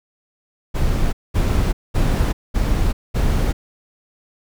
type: noise bursts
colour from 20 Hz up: brown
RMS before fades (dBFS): -17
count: 5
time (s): 0.74-3.53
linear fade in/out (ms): 20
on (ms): 390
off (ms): 210
effects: none